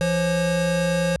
square tone pair together, 170 / 539.7 Hz, F3 / C#5, -46 / -46 cents, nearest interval octave + minor sixth, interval 2000 cents, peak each -23 dBFS, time 0.01-1.16 s, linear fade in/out 0 ms, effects added 63 Hz sine -39 dBFS peak until 1.2 s + resampled to 24000 Hz

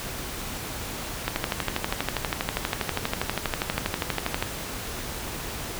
click train, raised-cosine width 0.3 ms, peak -8 dBFS, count 40, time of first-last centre 1.28-4.425 s, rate 12.4 Hz, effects pink hiss -34 dBFS RMS until 5.79 s

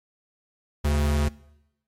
square tone pair together, 73.58 / 138.1 Hz, D2 / C#3, +4 / -6 cents, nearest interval major seventh, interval 1090 cents, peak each -21 / -31 dBFS, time 0.84-1.29 s, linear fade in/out 10 ms, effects noise-tail reverb RT60 0.9 s tail -22 dB re dry + MP3 64 kbps

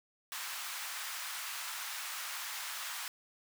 pink high-pass noise, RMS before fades -41 dBFS, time 0.32-3.08 s, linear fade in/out 0 ms, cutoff 1000 Hz, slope 24 dB/octave, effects none

